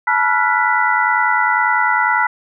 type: tone cluster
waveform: sine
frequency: 864 / 966 / 1367 / 1457 / 1981 Hz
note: A5 / B5 / F6 / F#6 / B6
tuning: -32 / -39 / -37 / -27 / +5 cents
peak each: -19 dBFS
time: 0.07-2.27 s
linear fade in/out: 5 ms
effects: none